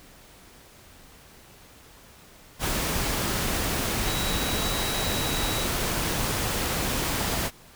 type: tone in noise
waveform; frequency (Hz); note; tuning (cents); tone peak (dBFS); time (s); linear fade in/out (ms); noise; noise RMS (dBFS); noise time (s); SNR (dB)
sine; 3884; B7; -30; -33; 4.05-5.68; 50; pink; -27; 2.59-7.51; -9
effects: pink hiss -51 dBFS RMS until 7.75 s